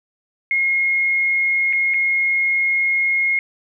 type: tone with dropouts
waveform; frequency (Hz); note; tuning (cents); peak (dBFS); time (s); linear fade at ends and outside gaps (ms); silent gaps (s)
sine; 2152; C7; +48; -15; 0.51-3.39; 1; 1.728-1.732 / 1.938-1.942
effects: none